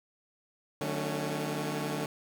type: chord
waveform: 15% pulse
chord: D major seventh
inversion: none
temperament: equal with one note detuned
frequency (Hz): 150.53 / 185 / 220 / 277.2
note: D3 / F#3 / A3 / C#4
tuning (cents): +43 / 0 / 0 / 0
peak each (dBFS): -28 / -33 / -32 / -32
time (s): 0.81-2.06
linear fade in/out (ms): 2
effects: none